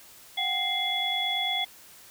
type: tone cluster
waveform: sine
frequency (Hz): 726 / 775 / 2096 / 3388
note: F#5 / G5 / C7 / G#7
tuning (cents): -33 / -20 / +2 / +34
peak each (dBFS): -36 / -34 / -32 / -27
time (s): 0.37-1.65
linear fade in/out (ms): 10
effects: white hiss -51 dBFS RMS until 2.1 s